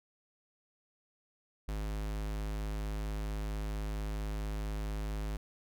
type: tone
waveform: square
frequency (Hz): 52.2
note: G#1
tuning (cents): +10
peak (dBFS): -35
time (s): 1.68-5.37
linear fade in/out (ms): 5
effects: none